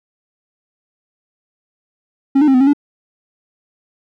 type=tone with pitch steps; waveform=triangle; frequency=272.5 / 302.2 / 267.7 / 253.3 / 272.5 / 288.1 Hz; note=C#4 / D4 / C4 / B3 / C#4 / D4; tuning=-29 / +50 / +40 / +44 / -29 / -33 cents; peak=-6 dBFS; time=2.35-2.734 s; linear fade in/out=10 ms; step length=64 ms; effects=none